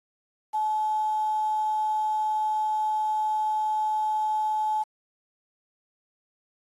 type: tone with quantisation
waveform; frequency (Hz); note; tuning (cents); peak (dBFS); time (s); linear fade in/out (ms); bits
sine; 860; A5; -40; -23; 0.53-4.84; 20; 8
effects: AAC 32 kbps